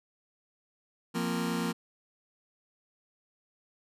sawtooth chord, F suspended fourth, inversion none, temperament just, 174.61 / 232.8 / 261.9 Hz, F3 / Bb3 / C4, 0 / -2 / +2 cents, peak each -29 / -28 / -32 dBFS, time 1.14-1.73 s, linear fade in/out 20 ms, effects resampled to 32000 Hz

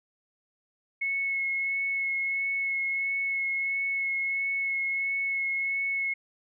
sine tone with vibrato, 2188 Hz, C#7, 23 cents flat, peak -26 dBFS, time 1.01-6.14 s, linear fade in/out 10 ms, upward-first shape sine, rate 1.5 Hz, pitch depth 14 cents each way, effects none

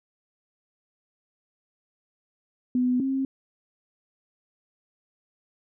sine tone pair in turn, 250 / 267.7 Hz, B3 / C4, +21 / +40 cents, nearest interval minor second, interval 119 cents, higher second, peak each -20 / -23 dBFS, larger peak first, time 2.75-3 / 3-3.25 s, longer neither, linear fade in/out 2 ms, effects none

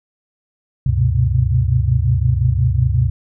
sine tone cluster, 71.1 / 97.5 / 121.9 / 127.5 Hz, C#2 / G2 / B2 / C3, +45 / -9 / -22 / -44 cents, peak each -18 dBFS, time 0.86-3.1 s, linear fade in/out 5 ms, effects none

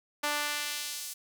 sawtooth tone with high-pass filter sweep, 294.2 Hz, D4, 3 cents sharp, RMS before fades -34 dBFS, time 0.23-1.14 s, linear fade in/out 10 ms, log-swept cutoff 830 to 7100 Hz, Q 0.75, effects none

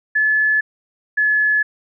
sine tone pair in turn, 1723 / 1711.1 Hz, A6 / A6, -37 / -49 cents, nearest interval unison, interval 12 cents, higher first, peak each -13 dBFS, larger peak neither, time 0.15-0.61 / 1.17-1.63 s, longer neither, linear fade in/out 10 ms, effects none

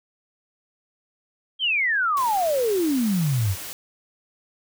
sine exponential sweep, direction down, 3259 to 88.1 Hz, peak -19 dBFS, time 1.59-3.56 s, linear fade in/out 50 ms
white noise, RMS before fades -35 dBFS, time 2.17-3.73 s, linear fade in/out 0 ms
effects none

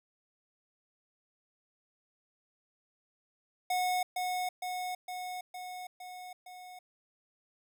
square tone with echo, 730 Hz, F#5, 24 cents flat, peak -29 dBFS, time 3.7-4.03 s, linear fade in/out 5 ms, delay 460 ms, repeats 6, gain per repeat -3 dB, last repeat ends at 6.79 s, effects none

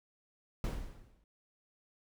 brown noise with exponential decay, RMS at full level -31 dBFS, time 0.64-1.24 s, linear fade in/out 1 ms, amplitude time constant 130 ms, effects none

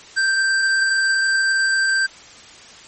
square tone, 1568 Hz, G6, in tune, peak -16 dBFS, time 0.16-2.07 s, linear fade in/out 20 ms, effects white hiss -42 dBFS RMS until 2.87 s + MP3 32 kbps

